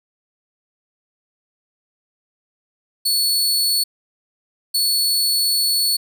sawtooth tone bursts at uneven times, 4417 Hz, C#8, 7 cents flat, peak -13 dBFS, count 2, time 3.05-3.84 / 4.74-5.97 s, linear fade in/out 10 ms, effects none

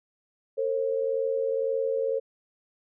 sine tone pair together, 454.2 / 536.1 Hz, A#4 / C5, -45 / +42 cents, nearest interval minor third, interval 287 cents, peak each -27 dBFS, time 0.57-2.2 s, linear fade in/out 20 ms, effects none

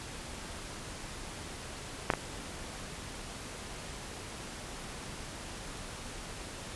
clicks, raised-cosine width 0.5 ms, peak -9 / -14 / -28 dBFS, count 3, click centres 2.102 / 2.137 / 3.144 s, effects pink hiss -43 dBFS RMS until 6.75 s + resampled to 24000 Hz

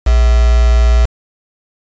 sine tone with quantisation, 58.8 Hz, A#1, 16 cents sharp, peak -6 dBFS, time 0.06-1.06 s, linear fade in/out 10 ms, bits 3, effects resampled to 16000 Hz

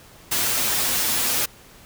white noise with comb filter, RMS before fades -22 dBFS, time 0.31-1.46 s, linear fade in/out 10 ms, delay 8.3 ms, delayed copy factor +0.7, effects pink hiss -48 dBFS RMS until 1.85 s

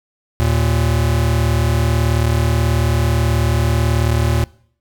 square tone pair together, 77.09 / 115.5 Hz, D#2 / A#2, -15 / -16 cents, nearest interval perfect fifth, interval 699 cents, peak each -17 dBFS, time 0.4-4.44 s, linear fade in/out 0 ms, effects noise-tail reverb RT60 0.6 s tail -23 dB re dry

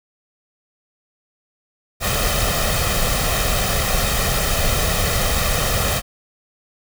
pink noise with comb filter, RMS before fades -19 dBFS, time 2-6.02 s, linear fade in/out 50 ms, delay 1.6 ms, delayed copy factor +0.65, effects none

